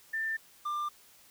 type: tone pair in turn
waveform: sine / triangle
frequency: 1786 / 1192 Hz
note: A6 / D6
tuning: +25 / +25 cents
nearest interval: perfect fifth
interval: 700 cents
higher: first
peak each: -30 / -29 dBFS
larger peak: second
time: 0.13-0.37 / 0.65-0.89 s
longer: neither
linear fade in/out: 10 ms
effects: white hiss -59 dBFS RMS until 1.3 s